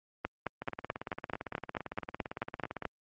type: two click trains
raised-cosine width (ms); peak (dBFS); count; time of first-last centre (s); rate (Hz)
0.5; -22 / -17; 40 / 13; 0.62-2.823 / 0.25-2.853; 17.7 / 4.61
effects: high-pass 80 Hz 12 dB/octave + Opus 32 kbps